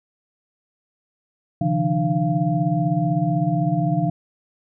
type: tone cluster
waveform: sine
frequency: 134.1 / 150.1 / 169.9 / 301.6 / 689 Hz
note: C3 / D3 / F3 / D4 / F5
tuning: +43 / +38 / -47 / +46 / -24 cents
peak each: -26 / -23 / -22 / -26 / -25 dBFS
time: 1.61-4.1 s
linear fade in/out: 5 ms
effects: none